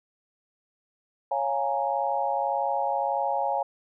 sine chord, Bb minor seventh, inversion first, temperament equal, 554.4 / 698.5 / 830.6 / 932.3 Hz, Db5 / F5 / Ab5 / Bb5, 0 / 0 / 0 / 0 cents, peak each -30 / -30 / -27 / -32 dBFS, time 1.31-3.63 s, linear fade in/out 5 ms, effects none

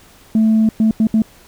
sine tone bursts at uneven times, 220 Hz, A3, in tune, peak -8 dBFS, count 4, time 0.35-0.69 / 0.8-0.91 / 1-1.07 / 1.14-1.22 s, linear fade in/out 2 ms, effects tanh soft clip ceiling -7 dBFS + pink hiss -46 dBFS RMS until 1.47 s

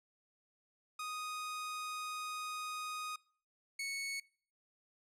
sawtooth tone pair in turn, 1244.5 / 2212 Hz, D#6 / C#7, 0 / -4 cents, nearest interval minor seventh, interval 996 cents, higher second, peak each -36 / -34 dBFS, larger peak second, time 0.99-3.16 / 3.79-4.2 s, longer first, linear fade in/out 5 ms, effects noise-tail reverb RT60 0.5 s tail -24 dB re dry + low-pass 12000 Hz 12 dB/octave

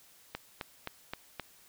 click train, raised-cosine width 0.3 ms, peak -20 dBFS, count 5, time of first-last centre 0.35-1.397 s, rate 3.82 Hz, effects white hiss -60 dBFS RMS until 1.68 s

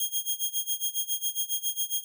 5% pulse tone with tremolo, 3245 Hz, G#7, 41 cents flat, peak -16 dBFS, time 0-2.04 s, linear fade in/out 2 ms, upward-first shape sine, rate 7.3 Hz, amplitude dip 90%, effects none

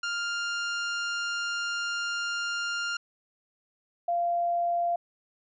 sawtooth / sine tone pair in turn, 1400 / 691.8 Hz, F6 / F5, +4 / -17 cents, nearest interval octave, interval 1221 cents, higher first, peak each -25 / -24 dBFS, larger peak second, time 0.03-2.97 / 4.08-4.96 s, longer first, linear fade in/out 5 ms, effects resampled to 16000 Hz

